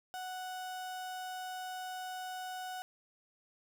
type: tone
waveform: 35% pulse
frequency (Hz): 740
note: F#5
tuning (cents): 0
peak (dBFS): -38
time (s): 0.14-2.82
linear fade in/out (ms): 0
effects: none